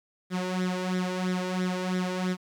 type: tone with flanger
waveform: sawtooth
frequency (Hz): 183.2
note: F#3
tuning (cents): -17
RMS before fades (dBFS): -29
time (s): 0.3-2.37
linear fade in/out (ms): 50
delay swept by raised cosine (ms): 0.53 to 2.13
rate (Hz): 3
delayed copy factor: +0.7
effects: low-pass 7000 Hz 12 dB/octave + 10-bit